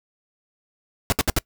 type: noise bursts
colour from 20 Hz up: pink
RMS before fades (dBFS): -19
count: 4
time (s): 1.1-1.387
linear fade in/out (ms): 0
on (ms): 23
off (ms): 65
effects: noise-tail reverb RT60 0.1 s tail -24 dB re dry